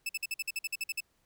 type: tone bursts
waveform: sawtooth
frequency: 2622 Hz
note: E7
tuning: 10 cents flat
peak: -28 dBFS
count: 12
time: 0.06-1.005 s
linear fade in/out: 5 ms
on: 32 ms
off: 51 ms
effects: pink hiss -73 dBFS RMS until 1.25 s